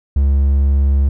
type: tone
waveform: triangle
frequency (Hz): 69.3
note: C#2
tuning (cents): 0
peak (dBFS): -8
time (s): 0.16-1.09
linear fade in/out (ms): 5
effects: none